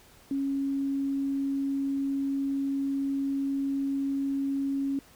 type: tone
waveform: sine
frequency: 275.3 Hz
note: C#4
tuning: 12 cents flat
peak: -26 dBFS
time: 0.31-4.99 s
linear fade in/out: 2 ms
effects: pink hiss -56 dBFS RMS until 5.15 s